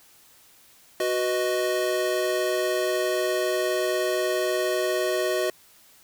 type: chord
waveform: square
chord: B major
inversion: second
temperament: equal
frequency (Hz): 370 / 493.9 / 622.3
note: F#4 / B4 / D#5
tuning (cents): 0 / 0 / 0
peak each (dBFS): -27 / -31 / -27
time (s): 1-5.5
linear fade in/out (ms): 2
effects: white hiss -55 dBFS RMS until 6.03 s